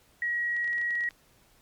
sine tone, 1906 Hz, A#6, 38 cents sharp, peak -26 dBFS, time 0.22-1.09 s, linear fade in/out 2 ms
clicks, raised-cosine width 0.2 ms, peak -31 dBFS, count 11, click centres 0.566 / 0.644 / 0.677 / 0.731 / 0.782 / 0.815 / 0.907 / 0.954 / 1.008 / 1.038 / 1.108 s
effects pink hiss -62 dBFS RMS until 1.61 s + MP3 96 kbps

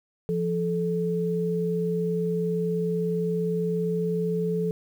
sine tone pair together, 172.19 / 434.6 Hz, F3 / A4, -24 / -21 cents, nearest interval octave + major third, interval 1603 cents, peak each -26 / -26 dBFS, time 0.29-4.71 s, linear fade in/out 0 ms, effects 9-bit

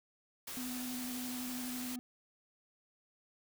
white noise, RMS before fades -44 dBFS, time 0.47-1.96 s, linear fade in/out 5 ms
triangle tone with vibrato, 250.3 Hz, B3, 23 cents sharp, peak -38 dBFS, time 0.57-1.99 s, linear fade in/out 0 ms, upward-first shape triangle, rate 12 Hz, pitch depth 23 cents each way
effects none

